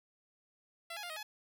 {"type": "tone with pitch steps", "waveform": "10% pulse", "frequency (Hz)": [675, 836, 702, 629, 848], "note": ["E5", "G#5", "F5", "D#5", "G#5"], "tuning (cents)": [41, 11, 9, 19, 36], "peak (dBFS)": -33, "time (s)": [0.9, 1.23], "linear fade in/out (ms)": 5, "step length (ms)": 66, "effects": []}